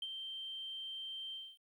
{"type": "tone with ADSR envelope", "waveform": "sine", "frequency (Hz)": 3136, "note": "G7", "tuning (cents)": 0, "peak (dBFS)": -35, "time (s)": [0.02, 1.58], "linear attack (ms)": 4, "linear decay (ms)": 41, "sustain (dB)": -6, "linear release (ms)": 250, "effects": ["tanh soft clip ceiling -35 dBFS", "12-bit"]}